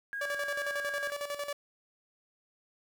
sine tone, 1636 Hz, G#6, 26 cents flat, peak -34 dBFS, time 0.13-1.1 s, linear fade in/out 0 ms
sawtooth tone with tremolo, 576 Hz, D5, 34 cents flat, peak -29 dBFS, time 0.21-1.53 s, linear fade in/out 5 ms, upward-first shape square, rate 11 Hz, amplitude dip 65%
effects 10-bit

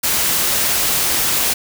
white noise, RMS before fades -17 dBFS, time 0.03-1.54 s, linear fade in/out 10 ms, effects none

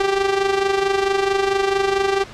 sawtooth tone with amplitude modulation, 392 Hz, G4, in tune, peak -10 dBFS, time 0-2.24 s, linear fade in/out 5 ms, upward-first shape sine, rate 24.5 Hz, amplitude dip 60%, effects pink hiss -38 dBFS RMS until 2.33 s + low-pass 5000 Hz 12 dB/octave

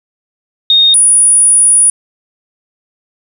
sine tone pair in turn, 3703 / 9722 Hz, A#7 / D#9, -12 / -41 cents, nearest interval octave + perfect fourth, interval 1671 cents, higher second, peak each -4 dBFS, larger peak neither, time 0.7-0.94 / 0.94-1.9 s, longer second, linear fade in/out 2 ms, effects 7-bit

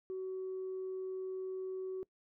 sine tone, 375.9 Hz, F#4, 27 cents sharp, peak -36 dBFS, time 0.1-2.03 s, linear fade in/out 0 ms, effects noise-tail reverb RT60 0.1 s tail -23 dB re dry + tanh soft clip ceiling -34 dBFS

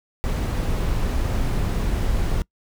brown noise, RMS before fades -22 dBFS, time 0.24-2.42 s, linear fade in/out 0 ms, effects noise-tail reverb RT60 0.1 s tail -24 dB re dry

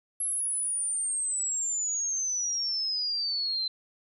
sine exponential sweep, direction down, 11175 to 4066 Hz, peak -27 dBFS, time 0.2-3.68 s, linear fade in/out 5 ms, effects none

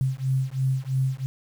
sine beating tone pair, 130.81 / 133.81 Hz, C3 / C3, 0 / +39 cents, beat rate 3 Hz, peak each -25 dBFS, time 0.01-1.26 s, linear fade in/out 0 ms, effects 8-bit

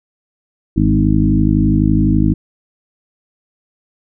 harmonic tone with a mistuned harmonic, 51.91 Hz, G#1, in tune, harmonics 1 / 2 / 3 / 4 / 5 / 6, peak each -17 / -17 / -17 / -17 / -17 / -17 dBFS, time 0.76-2.34 s, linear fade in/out 10 ms, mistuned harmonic 3, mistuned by +30 cents, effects none

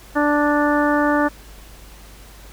harmonic tone, 293.7 Hz, D4, in tune, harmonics 1 / 2 / 3 / 4 / 5 / 6, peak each -18 / -21 / -23 / -24 / -25 / -26 dBFS, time 0.15-1.29 s, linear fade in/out 20 ms, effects added 50 Hz sine -41 dBFS peak until 2.52 s + pink hiss -45 dBFS RMS until 2.52 s

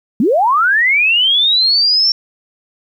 sine linear sweep, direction up, 190 to 5480 Hz, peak -9 dBFS, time 0.2-2.12 s, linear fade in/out 2 ms, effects 8-bit

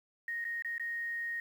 sine tone with dropouts, 1864.7 Hz, A#6, in tune, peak -34 dBFS, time 0.28-1.4 s, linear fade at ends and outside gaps 2 ms, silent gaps 0.443-0.45 / 0.623-0.647 / 0.781-0.797 s, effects 10-bit

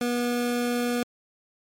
25% pulse tone, 242 Hz, B3, 35 cents flat, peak -20 dBFS, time 0.01-1.03 s, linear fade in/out 2 ms, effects MP3 64 kbps

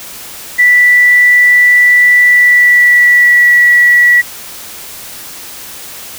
sine tone with pitch glide, 1968 to 1942 Hz, B6 to B6, -7 to -30 cents, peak -3 dBFS, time 0.58-4.22 s, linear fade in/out 20 ms, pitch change -23 cents, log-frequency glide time 2.25-3.56 s, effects white hiss -28 dBFS RMS until 6.18 s

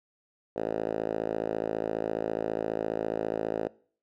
5% pulse tone with band-pass filter, 54.7 Hz, A1, 9 cents flat, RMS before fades -31 dBFS, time 0.56-3.68 s, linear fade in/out 5 ms, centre 510 Hz, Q 1.7, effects noise-tail reverb RT60 0.5 s tail -23 dB re dry

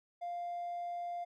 triangle tone, 698.5 Hz, F5, in tune, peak -34 dBFS, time 0.21-1.25 s, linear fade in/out 20 ms, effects tanh soft clip ceiling -33 dBFS

